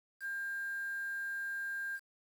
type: tone with quantisation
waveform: sine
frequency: 1600 Hz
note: G6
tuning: 35 cents sharp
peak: -36 dBFS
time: 0.2-2 s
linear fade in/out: 50 ms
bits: 9
effects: none